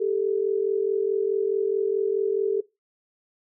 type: tone pair together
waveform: sine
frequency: 395.3 / 440 Hz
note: G4 / A4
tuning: +15 / 0 cents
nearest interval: major second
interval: 185 cents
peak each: -24 dBFS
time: 0-2.61 s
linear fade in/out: 10 ms
effects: noise-tail reverb RT60 0.2 s tail -18 dB re dry